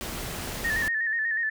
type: noise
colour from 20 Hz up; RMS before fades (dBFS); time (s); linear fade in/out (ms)
pink; -34; 0.01-0.88; 0
type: tone with vibrato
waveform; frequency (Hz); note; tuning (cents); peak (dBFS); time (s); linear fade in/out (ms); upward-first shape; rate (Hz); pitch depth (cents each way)
sine; 1800; A6; +39; -24; 0.64-1.5; 10; square; 8.2; 51
effects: none